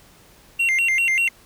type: tone with vibrato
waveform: triangle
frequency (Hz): 2400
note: D7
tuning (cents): +37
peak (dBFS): -15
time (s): 0.59-1.29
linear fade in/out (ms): 10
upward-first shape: square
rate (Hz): 5.1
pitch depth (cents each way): 230
effects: pink hiss -51 dBFS RMS until 1.45 s